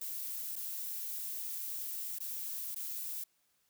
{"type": "noise with dropouts", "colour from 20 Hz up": "violet", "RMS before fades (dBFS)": -40, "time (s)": [0.01, 3.24], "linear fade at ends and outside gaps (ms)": 5, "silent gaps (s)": [[0.557, 0.561], [2.187, 2.203], [2.747, 2.76]], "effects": ["white hiss -75 dBFS RMS until 3.69 s"]}